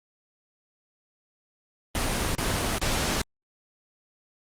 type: noise bursts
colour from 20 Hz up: pink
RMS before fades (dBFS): -26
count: 3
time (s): 1.95-3.216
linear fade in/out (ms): 0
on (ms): 400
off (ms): 33
effects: low-pass 11000 Hz 12 dB/octave + Opus 24 kbps